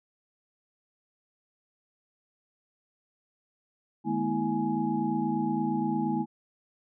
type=tone cluster; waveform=sine; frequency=155 / 212.7 / 241.3 / 325 / 836 Hz; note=D#3 / G#3 / B3 / E4 / G#5; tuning=-6 / +42 / -40 / -24 / +11 cents; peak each=-36 / -31 / -31 / -31 / -33 dBFS; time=4.04-6.26 s; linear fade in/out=50 ms; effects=none